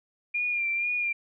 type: tone with vibrato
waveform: sine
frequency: 2400 Hz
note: D7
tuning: 37 cents sharp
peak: -25 dBFS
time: 0.34-1.13 s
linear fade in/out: 10 ms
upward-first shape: sine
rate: 2.1 Hz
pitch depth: 38 cents each way
effects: none